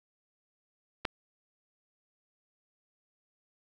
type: clicks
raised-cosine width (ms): 0.3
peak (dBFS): -29 / -13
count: 2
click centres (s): 1.049 / 1.052
effects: none